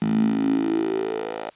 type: tone with high-pass filter sweep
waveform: 10% pulse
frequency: 54.5 Hz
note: A1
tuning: 16 cents flat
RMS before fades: -23 dBFS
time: 0.02-1.5 s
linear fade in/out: 0 ms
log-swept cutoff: 190 to 570 Hz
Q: 8.6
effects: white hiss -56 dBFS RMS until 1.55 s + resampled to 8000 Hz